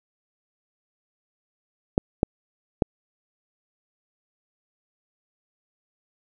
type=clicks; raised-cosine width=2 ms; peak=-4 dBFS; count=3; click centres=1.979 / 2.231 / 2.822 s; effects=none